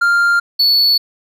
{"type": "tone pair in turn", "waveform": "triangle", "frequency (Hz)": [1396.9, 4435], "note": ["F6", "C#8"], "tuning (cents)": [0, 0], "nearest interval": "octave + minor sixth", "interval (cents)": 2000, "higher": "second", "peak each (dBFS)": -8, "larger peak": "neither", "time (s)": [[0.01, 0.4], [0.59, 0.98]], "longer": "neither", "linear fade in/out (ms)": 10, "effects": []}